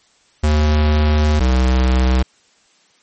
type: tone pair in turn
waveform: square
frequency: 75.8 / 63.74 Hz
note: D#2 / C2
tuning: -45 / -45 cents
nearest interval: minor third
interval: 300 cents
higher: first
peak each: -12 dBFS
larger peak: neither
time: 0.43-1.4 / 1.4-2.23 s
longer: first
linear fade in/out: 10 ms
effects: white hiss -55 dBFS RMS until 3.02 s + MP3 32 kbps